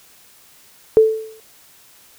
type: tone with exponential decay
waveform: sine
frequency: 440 Hz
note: A4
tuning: in tune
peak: -4 dBFS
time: 0.97-1.4 s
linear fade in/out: 0 ms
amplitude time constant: 92 ms
effects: white hiss -49 dBFS RMS until 2.18 s